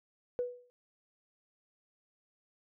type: tone with exponential decay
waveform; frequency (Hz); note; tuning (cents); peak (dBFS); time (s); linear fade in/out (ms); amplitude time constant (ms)
sine; 491.1; B4; -10; -27; 0.39-0.7; 0; 66
effects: tanh soft clip ceiling -23 dBFS